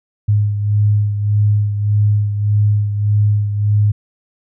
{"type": "beating tone pair", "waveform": "sine", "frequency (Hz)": [103.83, 105.53], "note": ["G#2", "G#2"], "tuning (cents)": [0, 28], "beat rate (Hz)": 1.7, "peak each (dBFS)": [-12, -20], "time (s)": [0.28, 3.92], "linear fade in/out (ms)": 10, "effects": []}